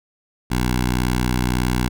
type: tone with notch filter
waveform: 10% pulse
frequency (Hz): 61.74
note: B1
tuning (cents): 0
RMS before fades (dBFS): -20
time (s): 0.5-1.89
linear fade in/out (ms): 20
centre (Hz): 480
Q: 1.4
effects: none